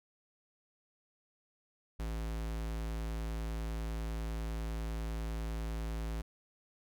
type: tone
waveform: square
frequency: 55 Hz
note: A1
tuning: in tune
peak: -36 dBFS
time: 1.99-6.22 s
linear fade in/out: 10 ms
effects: none